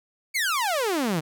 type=exponential sweep; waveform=sawtooth; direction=down; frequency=2300 to 147.1 Hz; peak=-19 dBFS; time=0.34-1.21 s; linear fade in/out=20 ms; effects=none